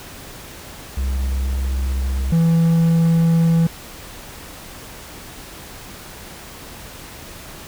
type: tone pair in turn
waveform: triangle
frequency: 65.7 / 165.55 Hz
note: C2 / E3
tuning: +8 / +8 cents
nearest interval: octave + major third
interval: 1600 cents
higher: second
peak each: -16 / -10 dBFS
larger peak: second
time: 0.97-2.32 / 2.32-3.67 s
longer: neither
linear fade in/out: 5 ms
effects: pink hiss -37 dBFS RMS until 7.67 s